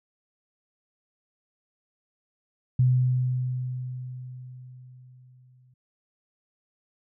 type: tone with exponential decay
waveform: sine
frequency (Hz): 126.6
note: B2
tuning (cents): +43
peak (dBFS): -16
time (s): 2.79-5.74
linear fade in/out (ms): 5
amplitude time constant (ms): 640
effects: none